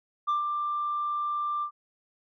sine tone with ADSR envelope, 1184 Hz, D6, 14 cents sharp, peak -20 dBFS, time 0.27-1.71 s, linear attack 21 ms, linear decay 130 ms, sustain -6 dB, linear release 85 ms, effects tanh soft clip ceiling -22 dBFS

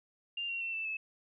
sine tone with pitch steps, 2794 / 2746 / 2699 / 2652 / 2607 Hz, F7 / F7 / E7 / E7 / E7, 0 / -30 / +40 / +10 / -20 cents, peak -34 dBFS, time 0.37-0.97 s, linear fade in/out 5 ms, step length 120 ms, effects none

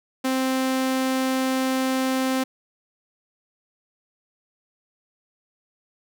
sawtooth tone, 261.6 Hz, C4, in tune, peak -17 dBFS, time 0.24-2.44 s, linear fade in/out 10 ms, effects none

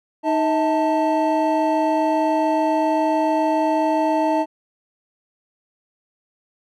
triangle tone cluster, 311.4 / 640 / 887 Hz, D#4 / D#5 / A5, +2 / +49 / +14 cents, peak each -19 dBFS, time 0.23-4.46 s, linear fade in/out 50 ms, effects none

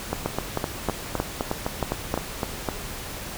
two click trains, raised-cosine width 1 ms, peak -10 / -9 dBFS, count 11 / 7, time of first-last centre 0.13-2.688 / 0.26-2.141 s, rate 3.91 / 3.19 Hz, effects pink hiss -35 dBFS RMS until 3.37 s

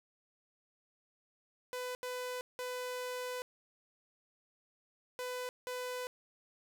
sawtooth tone bursts at uneven times, 500 Hz, B4, 21 cents sharp, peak -34 dBFS, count 5, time 1.73-1.95 / 2.03-2.41 / 2.59-3.42 / 5.19-5.49 / 5.67-6.07 s, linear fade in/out 0 ms, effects none

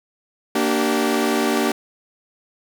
sawtooth chord, G minor, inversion first, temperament equal with one note detuned, 233.1 / 293.7 / 384.6 Hz, Bb3 / D4 / G4, 0 / 0 / -33 cents, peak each -18 dBFS, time 0.55-1.72 s, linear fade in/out 5 ms, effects none

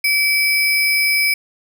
sine tone with sample-and-hold, 2300 Hz, D7, 37 cents flat, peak -13 dBFS, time 0.04-1.34 s, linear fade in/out 5 ms, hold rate 7350 Hz, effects none

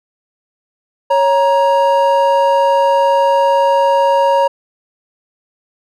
triangle tone pair together, 553 / 940.9 Hz, C#5 / A#5, -4 / +16 cents, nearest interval major sixth, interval 920 cents, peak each -10 dBFS, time 1.1-4.48 s, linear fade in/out 10 ms, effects none

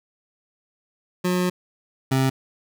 25% pulse tone pair in turn, 180.5 / 132.73 Hz, F#3 / C3, -43 / +25 cents, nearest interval perfect fourth, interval 532 cents, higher first, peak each -16 / -14 dBFS, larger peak second, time 1.24-1.5 / 2.11-2.3 s, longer first, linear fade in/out 10 ms, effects none

